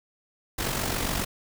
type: noise with amplitude modulation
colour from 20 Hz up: pink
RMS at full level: -26 dBFS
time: 0.58-1.25 s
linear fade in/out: 10 ms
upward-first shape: sine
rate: 47.3 Hz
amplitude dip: 55%
effects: none